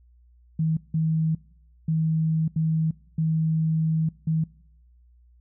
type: tone bursts at uneven times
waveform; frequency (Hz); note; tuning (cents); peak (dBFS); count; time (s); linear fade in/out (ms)
sine; 159.5; D#3; +43; -20; 6; 0.59-0.77 / 0.94-1.35 / 1.88-2.48 / 2.56-2.91 / 3.18-4.09 / 4.27-4.44; 5
effects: noise-tail reverb RT60 0.8 s tail -23 dB re dry + added 60 Hz sine -53 dBFS peak until 5.4 s